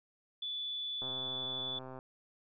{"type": "tone", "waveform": "sine", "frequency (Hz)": 3464, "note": "A7", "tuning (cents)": -28, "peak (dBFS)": -36, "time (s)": [0.42, 1.79], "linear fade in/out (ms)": 5}
{"type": "click train", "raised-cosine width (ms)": 1, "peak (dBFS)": -33, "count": 127, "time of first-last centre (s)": [1.02, 1.989], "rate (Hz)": 130}
{"effects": []}